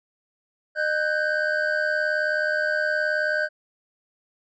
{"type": "tone cluster", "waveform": "triangle", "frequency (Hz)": [610, 1507, 1586], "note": ["D#5", "F#6", "G6"], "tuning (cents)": [-34, 31, 20], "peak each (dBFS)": -24, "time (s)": [0.75, 3.49], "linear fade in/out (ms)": 50, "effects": ["resampled to 16000 Hz"]}